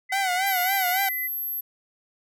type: tone with tremolo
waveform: sine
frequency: 2021 Hz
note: B6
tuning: 39 cents sharp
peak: -28 dBFS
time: 0.09-1.28 s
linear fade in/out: 20 ms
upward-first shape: sine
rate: 3.5 Hz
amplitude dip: 30%
type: tone with vibrato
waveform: sawtooth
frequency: 752 Hz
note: F#5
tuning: 28 cents sharp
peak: -19 dBFS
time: 0.12-1.09 s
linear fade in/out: 5 ms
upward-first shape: sine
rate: 3.6 Hz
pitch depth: 88 cents each way
type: tone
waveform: sine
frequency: 12220 Hz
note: G9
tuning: 45 cents flat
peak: -27 dBFS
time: 0.46-1.61 s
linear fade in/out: 10 ms
effects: none